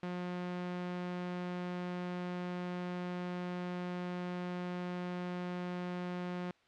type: tone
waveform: sawtooth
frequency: 178.7 Hz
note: F3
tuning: 40 cents sharp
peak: -33 dBFS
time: 0.03-6.51 s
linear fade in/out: 2 ms
effects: white hiss -68 dBFS RMS until 6.67 s + low-pass 3000 Hz 12 dB/octave